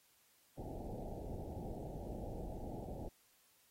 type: low-pass noise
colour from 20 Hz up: pink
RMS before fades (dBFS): -45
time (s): 0.57-3.09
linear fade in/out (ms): 10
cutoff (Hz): 830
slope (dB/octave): 96
effects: white hiss -71 dBFS RMS until 3.7 s + AAC 48 kbps